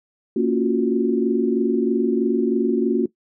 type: chord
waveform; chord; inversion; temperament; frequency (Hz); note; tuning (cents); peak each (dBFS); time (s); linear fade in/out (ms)
sine; Gb major seventh; first; just; 231.2 / 277.5 / 346.9 / 370; Bb3 / Db4 / F4 / Gb4; -14 / +2 / -12 / 0; -21 / -23 / -23 / -21; 0.36-3.06; 5
effects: noise-tail reverb RT60 0.1 s tail -18 dB re dry